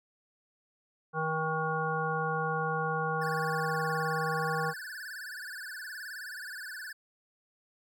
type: harmonic tone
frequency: 158.7 Hz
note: D#3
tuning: 35 cents sharp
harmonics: 1 / 3 / 5 / 7 / 9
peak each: -35 / -35 / -35 / -35 / -35 dBFS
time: 1.13-4.74 s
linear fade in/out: 50 ms
type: tone with vibrato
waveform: square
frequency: 1609 Hz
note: G6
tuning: 45 cents sharp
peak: -40 dBFS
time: 3.21-6.93 s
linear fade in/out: 10 ms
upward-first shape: sine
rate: 19 Hz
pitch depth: 170 cents each way
effects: none